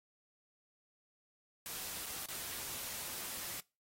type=noise with dropouts; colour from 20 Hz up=white; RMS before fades=-43 dBFS; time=1.66-3.6 s; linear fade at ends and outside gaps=0 ms; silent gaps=2.06-2.064 / 2.258-2.286 s; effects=noise-tail reverb RT60 0.3 s tail -25 dB re dry + AAC 48 kbps